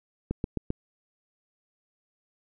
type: click train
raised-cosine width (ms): 3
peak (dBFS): -15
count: 4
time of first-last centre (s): 0.31-0.704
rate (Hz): 7.61
effects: none